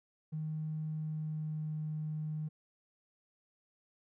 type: tone with pitch glide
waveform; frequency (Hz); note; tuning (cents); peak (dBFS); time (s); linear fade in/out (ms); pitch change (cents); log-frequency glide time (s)
triangle; 155.56 to 154.13; D#3 to D#3; 0 to -16; -31; 0.32-2.49; 20; -16; 0.9-1.79
effects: tanh soft clip ceiling -33 dBFS